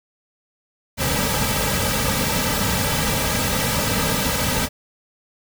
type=noise with comb filter; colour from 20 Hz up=pink; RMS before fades=-21 dBFS; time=0.97-4.69 s; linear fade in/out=50 ms; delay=2.8 ms; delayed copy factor=-0.8; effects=none